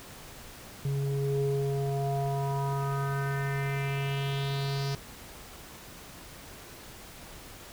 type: tone with low-pass filter sweep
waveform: square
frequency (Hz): 138.59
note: C#3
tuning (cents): 0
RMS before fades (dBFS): -30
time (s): 0.85-4.95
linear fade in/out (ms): 2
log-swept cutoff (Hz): 280 to 5200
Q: 3.7
effects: pink hiss -47 dBFS RMS until 7.72 s